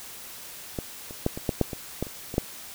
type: clicks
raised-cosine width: 2 ms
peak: -15 / -26 / -9 / -20 / -10 / -7 / -19 / -13 / -27 / -20 / -8 dBFS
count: 11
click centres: 0.788 / 1.109 / 1.264 / 1.375 / 1.492 / 1.613 / 1.732 / 2.026 / 2.068 / 2.341 / 2.381 s
effects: white hiss -42 dBFS RMS until 2.74 s